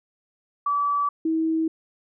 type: tone pair in turn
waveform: sine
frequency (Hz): 1151 / 321.8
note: D6 / E4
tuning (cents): -35 / -42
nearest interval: octave + minor seventh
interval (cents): 2207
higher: first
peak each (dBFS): -20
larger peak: neither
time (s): 0.66-1.09 / 1.25-1.68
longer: neither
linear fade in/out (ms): 5
effects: none